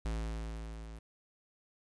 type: tone with level ramp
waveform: square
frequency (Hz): 55.1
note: A1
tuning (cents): +3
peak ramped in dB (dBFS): -33 to -46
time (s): 0.05-0.99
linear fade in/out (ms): 5
effects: resampled to 22050 Hz + 11-bit